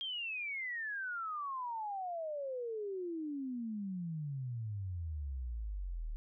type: exponential sweep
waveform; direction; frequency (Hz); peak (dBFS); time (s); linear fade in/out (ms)
sine; down; 3241 to 36.71; -37; 0.01-6.16; 0
effects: none